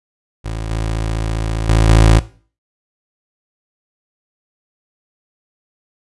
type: tone with level steps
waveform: 25% pulse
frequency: 55 Hz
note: A1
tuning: in tune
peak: -18 / -14 / -6 / -3 dBFS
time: 0.44-2.2 s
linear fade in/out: 20 ms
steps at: 0.71 / 1.69 / 1.89 s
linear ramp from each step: 2 ms
effects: noise-tail reverb RT60 0.4 s tail -17 dB re dry + resampled to 24000 Hz